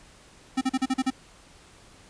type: tone bursts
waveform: square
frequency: 261.6 Hz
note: C4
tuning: in tune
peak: -22 dBFS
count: 7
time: 0.57-1.105 s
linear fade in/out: 10 ms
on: 43 ms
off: 39 ms
effects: pink hiss -53 dBFS RMS until 2.09 s + resampled to 22050 Hz